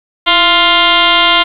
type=tone with frequency modulation; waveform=sine; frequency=2106 Hz; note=C7; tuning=11 cents sharp; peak=-6 dBFS; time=0.26-1.44 s; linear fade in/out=20 ms; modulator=355 Hz; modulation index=4.1; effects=8-bit